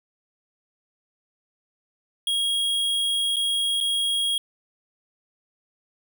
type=tone with dropouts; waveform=square; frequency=3285 Hz; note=G#7; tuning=20 cents flat; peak=-22 dBFS; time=2.27-4.38 s; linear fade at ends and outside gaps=2 ms; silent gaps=3.36-3.366 / 3.804-3.809 s; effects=none